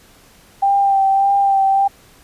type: tone with vibrato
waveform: sine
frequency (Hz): 787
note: G5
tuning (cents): +7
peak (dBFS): -11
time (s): 0.62-1.88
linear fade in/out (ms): 10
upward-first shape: sine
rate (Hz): 1.7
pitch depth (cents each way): 23
effects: pink hiss -48 dBFS RMS until 2.23 s + resampled to 32000 Hz